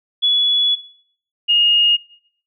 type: tone pair in turn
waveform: sine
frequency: 3400 / 2853 Hz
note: G#7 / F7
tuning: +40 / +36 cents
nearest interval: minor third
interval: 304 cents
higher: first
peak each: -12 / -11 dBFS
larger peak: second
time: 0.22-0.76 / 1.48-1.97 s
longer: first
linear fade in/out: 20 ms
effects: noise-tail reverb RT60 0.6 s tail -18 dB re dry